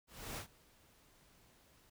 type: noise with ADSR envelope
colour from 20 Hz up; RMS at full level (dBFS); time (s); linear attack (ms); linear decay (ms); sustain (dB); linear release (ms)
pink; -43; 0.07-1.9; 300; 99; -24; 9
effects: none